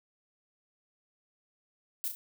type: noise with echo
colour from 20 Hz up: violet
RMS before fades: -33 dBFS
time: 2.04-2.08 s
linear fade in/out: 0 ms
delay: 35 ms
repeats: 2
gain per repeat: -6 dB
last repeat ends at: 2.15 s
effects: none